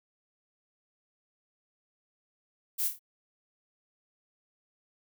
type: noise with echo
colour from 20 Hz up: violet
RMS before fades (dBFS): -30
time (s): 2.78-2.89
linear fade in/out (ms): 20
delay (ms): 26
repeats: 4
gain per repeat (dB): -6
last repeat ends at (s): 2.994
effects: none